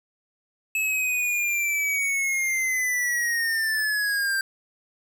square linear sweep, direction down, 2600 to 1568 Hz, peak -23 dBFS, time 0.75-4.41 s, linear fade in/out 2 ms, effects 9-bit

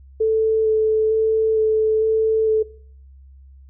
sine tone with vibrato, 438.6 Hz, A4, 6 cents flat, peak -14 dBFS, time 0.2-2.63 s, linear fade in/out 10 ms, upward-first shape square, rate 1.1 Hz, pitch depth 9 cents each way, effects noise-tail reverb RT60 0.5 s tail -19 dB re dry + added 67 Hz sine -42 dBFS peak until 3.69 s

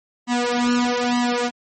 sawtooth tone with flanger, 243.4 Hz, B3, 25 cents flat, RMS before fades -20 dBFS, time 0.27-1.51 s, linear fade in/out 50 ms, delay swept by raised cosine 1 to 3.4 ms, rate 1.1 Hz, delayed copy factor +0.95, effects MP3 32 kbps

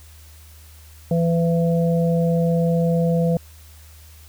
harmonic tone, 167.8 Hz, E3, 31 cents sharp, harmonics 1 / 3 / 4, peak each -17 / -22 / -28 dBFS, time 1.11-3.37 s, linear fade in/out 2 ms, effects added 77 Hz sine -43 dBFS peak until 4.28 s + white hiss -50 dBFS RMS until 4.28 s

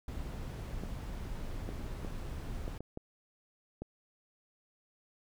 brown noise, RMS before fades -40 dBFS, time 0.08-2.78 s, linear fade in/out 2 ms
clicks, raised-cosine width 2 ms, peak -27 dBFS, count 7, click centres 0.836 / 1.69 / 2.048 / 2.679 / 2.806 / 2.974 / 3.82 s
effects none

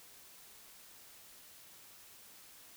silence, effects white hiss -57 dBFS RMS until 2.76 s

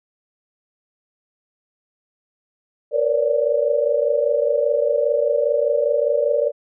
sine tone cluster, 465.4 / 503 / 560 / 585 Hz, A#4 / B4 / C#5 / D5, -3 / +32 / +18 / -7 cents, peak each -21 / -26 / -23 / -19 dBFS, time 2.91-6.52 s, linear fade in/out 50 ms, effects none

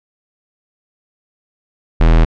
square tone, 40.67 Hz, E1, 23 cents flat, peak -7 dBFS, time 2-2.25 s, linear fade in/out 10 ms, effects low-pass 3000 Hz 12 dB/octave

